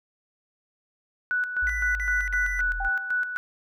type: tone with tremolo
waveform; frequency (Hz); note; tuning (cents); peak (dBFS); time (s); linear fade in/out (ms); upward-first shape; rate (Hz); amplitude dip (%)
sine; 1480; F#6; 0; -22; 1.31-3.37; 0; square; 3.9; 60
type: linear sweep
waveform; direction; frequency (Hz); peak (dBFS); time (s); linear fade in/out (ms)
sine; down; 56 to 39.99; -30; 1.62-2.89; 10
type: tone bursts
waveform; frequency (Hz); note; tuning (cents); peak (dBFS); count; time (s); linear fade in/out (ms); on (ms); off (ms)
triangle; 1982; B6; +6; -27; 3; 1.67-2.606; 0; 280; 48
type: tone with exponential decay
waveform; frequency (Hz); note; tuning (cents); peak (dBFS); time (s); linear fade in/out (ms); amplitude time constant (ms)
sine; 784; G5; 0; -27; 2.8-3.31; 5; 110
effects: none